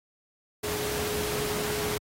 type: tone in noise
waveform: sine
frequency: 420 Hz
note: G#4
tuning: 19 cents sharp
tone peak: -31 dBFS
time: 0.63-1.98 s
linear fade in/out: 10 ms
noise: pink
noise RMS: -32 dBFS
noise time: 0.63-1.98 s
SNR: -2 dB
effects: high-pass 80 Hz 12 dB/octave + AAC 48 kbps